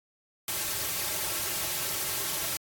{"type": "noise with comb filter", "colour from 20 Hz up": "white", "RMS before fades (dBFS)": -31, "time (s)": [0.48, 2.57], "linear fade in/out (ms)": 2, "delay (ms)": 4.1, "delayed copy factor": -0.7, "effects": ["AAC 64 kbps"]}